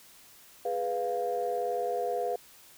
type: chord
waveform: sine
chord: F diminished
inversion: first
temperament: equal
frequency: 415.3 / 493.9 / 698.5 Hz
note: Ab4 / Cb5 / F5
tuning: 0 / 0 / 0 cents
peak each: -34 / -31 / -31 dBFS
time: 0.65-2.36 s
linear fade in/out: 5 ms
effects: tanh soft clip ceiling -20 dBFS + white hiss -55 dBFS RMS until 2.77 s